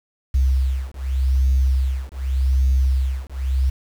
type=beating tone pair; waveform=sine; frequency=65.41 / 66.26 Hz; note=C2 / C2; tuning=0 / +22 cents; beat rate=0.85 Hz; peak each=-18 dBFS; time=0.34-3.7 s; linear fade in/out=10 ms; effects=tanh soft clip ceiling -10 dBFS + 7-bit